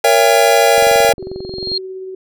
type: chord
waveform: square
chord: A# diminished seventh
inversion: none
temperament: just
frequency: 466.2 / 559.4 / 671.3 / 805.5 Hz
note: A#4 / C#5 / E5 / G5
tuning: 0 / +16 / +31 / +47 cents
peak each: -15 dBFS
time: 0.04-1.13 s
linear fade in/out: 5 ms
type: click train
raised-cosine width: 2 ms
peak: -16 dBFS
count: 22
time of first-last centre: 0.78-1.718 s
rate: 22.4 Hz
type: tone with exponential growth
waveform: sine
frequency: 4234 Hz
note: C8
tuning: 20 cents sharp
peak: -14 dBFS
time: 1.18-1.78 s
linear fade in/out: 5 ms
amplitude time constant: 130 ms
type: tone with tremolo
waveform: sine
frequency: 376.9 Hz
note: F#4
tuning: 32 cents sharp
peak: -24 dBFS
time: 1.19-2.15 s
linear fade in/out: 5 ms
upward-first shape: triangle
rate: 17 Hz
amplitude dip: 25%
effects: none